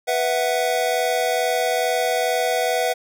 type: chord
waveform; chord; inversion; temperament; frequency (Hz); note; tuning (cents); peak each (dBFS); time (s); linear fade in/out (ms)
square; B suspended fourth; none; just; 493.9 / 658.5 / 740.8; B4 / E5 / F#5; 0 / -2 / +2; -24; 0.07-2.94; 20
effects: none